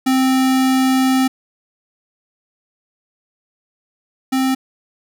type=tone pair in turn; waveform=square; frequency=261.6 / 262.9 Hz; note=C4 / C4; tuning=0 / +8 cents; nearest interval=unison; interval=8 cents; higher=second; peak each=-13 / -15 dBFS; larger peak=first; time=0.06-1.28 / 4.32-4.55 s; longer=first; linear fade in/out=10 ms; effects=none